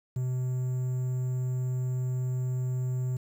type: tone with quantisation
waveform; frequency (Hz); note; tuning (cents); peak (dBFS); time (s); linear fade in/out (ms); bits
triangle; 127.4; C3; -46; -25; 0.16-3.17; 5; 9
effects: none